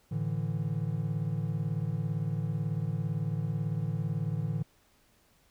triangle chord, A suspended fourth, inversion none, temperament equal, 110 / 146.83 / 164.81 Hz, A2 / D3 / E3, 0 / 0 / 0 cents, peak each -32 / -31 / -32 dBFS, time 0.11-4.63 s, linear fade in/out 10 ms, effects pink hiss -66 dBFS RMS until 5.5 s

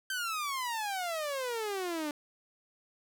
sawtooth exponential sweep, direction down, 1568 to 290 Hz, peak -29 dBFS, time 0.1-2.11 s, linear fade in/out 2 ms, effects none

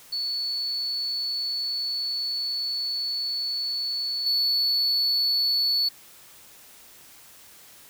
sine tone with level steps, 4435 Hz, C#8, in tune, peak -25 / -18 dBFS, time 0.12-5.89 s, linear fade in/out 10 ms, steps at 4.26 s, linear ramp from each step 5 ms, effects tanh soft clip ceiling -19 dBFS + white hiss -50 dBFS RMS until 7.89 s

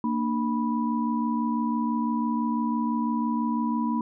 sine tone cluster, 231.6 / 297.6 / 982 Hz, A#3 / D4 / B5, -11 / +23 / -10 cents, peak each -25 / -30 / -30 dBFS, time 0.04-4.01 s, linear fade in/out 2 ms, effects none

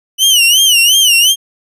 sawtooth tone with vibrato, 2960 Hz, F#7, in tune, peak -3 dBFS, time 0.18-1.36 s, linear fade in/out 50 ms, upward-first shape sine, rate 2.8 Hz, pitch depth 140 cents each way, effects resampled to 32000 Hz

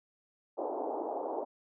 white band-pass noise, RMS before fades -36 dBFS, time 0.57-1.45 s, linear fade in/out 20 ms, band 290 to 880 Hz, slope 48 dB/octave, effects none

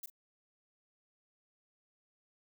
violet noise with echo, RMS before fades -43 dBFS, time 0.03-0.06 s, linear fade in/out 5 ms, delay 41 ms, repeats 1, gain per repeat -14 dB, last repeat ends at 0.101 s, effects none

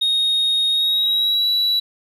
sine tone with pitch glide, 3729 to 3926 Hz, A#7 to B7, 0 to -11 cents, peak -13 dBFS, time 0.01-1.8 s, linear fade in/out 10 ms, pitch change +89 cents, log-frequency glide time 0.7-1.48 s, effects tanh soft clip ceiling -14 dBFS + 9-bit

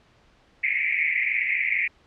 pink band-pass noise, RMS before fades -24 dBFS, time 0.63-1.88 s, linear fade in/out 10 ms, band 2000 to 2400 Hz, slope 96 dB/octave, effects pink hiss -59 dBFS RMS until 2.06 s + low-pass 4000 Hz 12 dB/octave

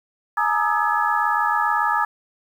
sine tone cluster, 847 / 934 / 1219 / 1297 / 1695 Hz, G#5 / A#5 / D#6 / E6 / G#6, +34 / +3 / -36 / -28 / +35 cents, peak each -24 dBFS, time 0.37-2.05 s, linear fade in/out 5 ms, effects 8-bit

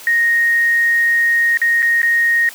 sine tone with dropouts, 1864.7 Hz, A#6, in tune, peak -11 dBFS, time 0.07-2.49 s, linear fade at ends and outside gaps 1 ms, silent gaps 1.573-1.616 / 1.822-1.827 / 2.018-2.03 s, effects white hiss -36 dBFS RMS until 2.54 s + high-pass 300 Hz 12 dB/octave

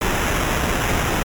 pink noise with sample-and-hold, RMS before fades -20 dBFS, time 0.01-1.23 s, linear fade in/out 5 ms, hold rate 4410 Hz, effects MP3 96 kbps

